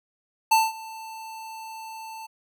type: tone with ADSR envelope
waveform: square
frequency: 888 Hz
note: A5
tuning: 16 cents sharp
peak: -15 dBFS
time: 0.51-2.27 s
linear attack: 10 ms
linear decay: 200 ms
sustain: -22 dB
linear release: 16 ms
effects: none